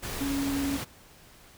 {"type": "tone in noise", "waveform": "sine", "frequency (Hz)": 277.7, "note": "C#4", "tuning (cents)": 3, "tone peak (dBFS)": -27, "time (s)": [0.2, 0.78], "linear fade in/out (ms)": 20, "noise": "pink", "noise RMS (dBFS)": -35, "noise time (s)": [0.02, 0.85], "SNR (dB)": 5, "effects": ["pink hiss -54 dBFS RMS until 1.57 s"]}